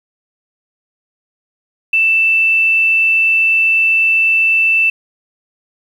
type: tone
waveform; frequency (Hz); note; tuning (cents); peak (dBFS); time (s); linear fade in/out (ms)
sine; 2656; E7; +12; -9; 1.93-4.9; 5
effects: 7-bit